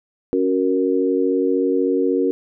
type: chord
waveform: sine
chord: F# major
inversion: second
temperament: equal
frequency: 277.2 / 370 / 466.2 Hz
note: C#4 / F#4 / A#4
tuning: 0 / 0 / 0 cents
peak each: -20 dBFS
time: 0.33-2.31 s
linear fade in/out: 0 ms
effects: none